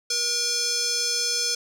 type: tone with band-pass filter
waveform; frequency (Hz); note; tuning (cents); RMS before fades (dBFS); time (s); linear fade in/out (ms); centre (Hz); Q
square; 478.3; A#4; +44; -25; 0.1-1.55; 5; 5600; 4.1
effects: none